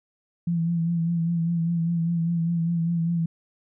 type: tone with vibrato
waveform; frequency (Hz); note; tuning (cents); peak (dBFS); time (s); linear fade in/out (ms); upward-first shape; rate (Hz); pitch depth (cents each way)
sine; 168.2; E3; +35; -21; 0.47-3.26; 5; sine; 5; 37
effects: none